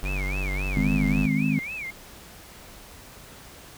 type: tone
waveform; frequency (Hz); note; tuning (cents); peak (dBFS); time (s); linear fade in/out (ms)
square; 47.82; G1; -42; -27; 0.03-1.26; 0
type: tone with vibrato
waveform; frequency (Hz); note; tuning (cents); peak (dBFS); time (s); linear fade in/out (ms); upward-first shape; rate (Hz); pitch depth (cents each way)
sine; 2347; D7; -2; -31; 0.05-1.91; 10; sine; 3.7; 200
type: harmonic tone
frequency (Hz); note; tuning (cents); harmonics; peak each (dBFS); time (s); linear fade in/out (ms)
51.91; G#1; 0; 3 / 4 / 5; -25 / -25 / -25; 0.77-1.59; 0
effects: pink hiss -46 dBFS RMS until 3.77 s